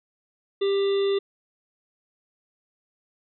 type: harmonic tone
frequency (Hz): 395.7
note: G4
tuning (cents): +16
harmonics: 1 / 3 / 5 / 7 / 9 / 10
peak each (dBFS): -20 / -39 / -42 / -43 / -36 / -46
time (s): 0.61-1.19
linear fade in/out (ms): 10
effects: none